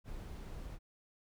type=noise; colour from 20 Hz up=brown; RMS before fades=-45 dBFS; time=0.04-0.79 s; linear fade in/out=50 ms; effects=none